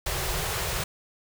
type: band-stop noise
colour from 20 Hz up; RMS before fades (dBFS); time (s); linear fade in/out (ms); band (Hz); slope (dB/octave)
pink; -29; 0.06-0.84; 5; 180 to 350; 96
effects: none